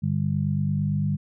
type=tone cluster; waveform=sine; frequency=100.9 / 149.5 / 198.5 Hz; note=G#2 / D3 / G3; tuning=-49 / +31 / +22 cents; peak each=-28 / -24 / -27 dBFS; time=0.02-1.17 s; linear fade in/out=20 ms; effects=none